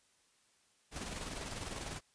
pink noise with tremolo, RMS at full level -41 dBFS, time 0.91-2.01 s, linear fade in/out 50 ms, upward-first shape square, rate 20 Hz, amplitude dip 40%, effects white hiss -71 dBFS RMS until 2.14 s + resampled to 22050 Hz

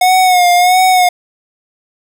square tone with vibrato, 726 Hz, F#5, 33 cents flat, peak -7 dBFS, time 0.01-1.09 s, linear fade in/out 5 ms, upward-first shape sine, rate 1.5 Hz, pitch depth 50 cents each way, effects none

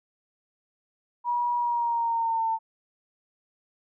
sine tone with pitch glide, 963 to 898.5 Hz, B5 to A5, -44 to +36 cents, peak -23 dBFS, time 1.24-2.59 s, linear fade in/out 50 ms, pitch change -120 cents, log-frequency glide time 1.57-2.47 s, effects none

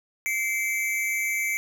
square tone pair together, 2093 / 2300 Hz, C7 / D7, 0 / -37 cents, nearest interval major second, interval 163 cents, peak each -29 / -27 dBFS, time 0.26-1.57 s, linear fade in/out 0 ms, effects none

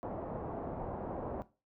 white low-pass noise, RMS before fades -40 dBFS, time 0.03-1.42 s, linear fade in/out 0 ms, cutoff 810 Hz, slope 24 dB/octave, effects noise-tail reverb RT60 0.3 s tail -17 dB re dry

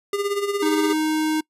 square tone with tremolo, 404 Hz, G#4, 48 cents flat, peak -20 dBFS, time 0.13-0.93 s, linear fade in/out 2 ms, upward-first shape sine, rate 17 Hz, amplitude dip 65%
square tone, 311.1 Hz, D#4, in tune, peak -20 dBFS, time 0.62-1.41 s, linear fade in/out 10 ms
effects noise-tail reverb RT60 0.1 s tail -24 dB re dry + resampled to 32000 Hz

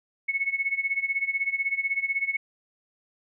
sine tone with tremolo, 2201 Hz, C#7, 13 cents flat, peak -21 dBFS, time 0.28-2.37 s, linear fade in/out 10 ms, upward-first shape sine, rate 16 Hz, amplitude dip 85%, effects none

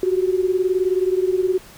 sine beating tone pair, 365.7 / 384.7 Hz, F#4 / G4, -20 / -33 cents, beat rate 19 Hz, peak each -18 / -21 dBFS, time 0.03-1.58 s, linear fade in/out 2 ms, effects pink hiss -44 dBFS RMS until 1.77 s

